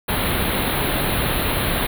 pink band-stop noise, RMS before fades -21 dBFS, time 0.08-1.87 s, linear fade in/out 10 ms, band 4200 to 9600 Hz, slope 96 dB/octave, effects none

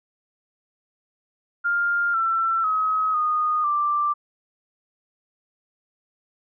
sine tone with pitch steps, 1402 / 1342 / 1273 / 1233 / 1178 Hz, F6 / E6 / D#6 / D#6 / D6, +6 / +31 / +39 / -16 / +5 cents, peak -19 dBFS, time 1.64-4.14 s, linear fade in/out 20 ms, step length 500 ms, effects none

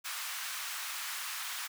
pink high-pass noise, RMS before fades -39 dBFS, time 0.04-1.68 s, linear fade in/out 20 ms, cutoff 1100 Hz, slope 24 dB/octave, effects none

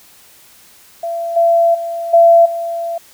sine tone with level steps, 675 Hz, E5, 41 cents sharp, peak -18 / -8 / -19 / -4 / -18 dBFS, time 1.03-2.98 s, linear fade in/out 5 ms, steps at 1.36 / 1.74 / 2.13 / 2.45 s, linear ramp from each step 10 ms, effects white hiss -45 dBFS RMS until 3.13 s

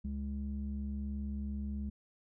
square tone with low-pass filter, 69.3 Hz, C#2, in tune, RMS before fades -38 dBFS, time 0.04-1.9 s, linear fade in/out 10 ms, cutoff 180 Hz, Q 8.6, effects none

